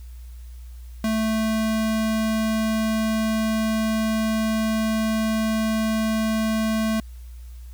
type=tone; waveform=square; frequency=220 Hz; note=A3; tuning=in tune; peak=-21 dBFS; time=1.04-7 s; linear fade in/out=2 ms; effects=added 60 Hz sine -36 dBFS peak until 7.73 s + white hiss -57 dBFS RMS until 7.73 s